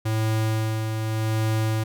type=tone with tremolo; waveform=square; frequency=110 Hz; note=A2; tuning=in tune; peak=-21 dBFS; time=0.05-1.84 s; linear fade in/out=10 ms; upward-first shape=sine; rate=0.85 Hz; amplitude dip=40%; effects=none